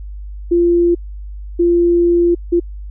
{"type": "tone bursts at uneven times", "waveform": "sine", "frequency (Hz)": 345.2, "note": "F4", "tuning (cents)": -20, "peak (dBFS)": -9, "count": 3, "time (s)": [[0.51, 0.95], [1.59, 2.35], [2.52, 2.6]], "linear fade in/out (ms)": 10, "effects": ["added 50 Hz sine -26 dBFS peak until 2.9 s"]}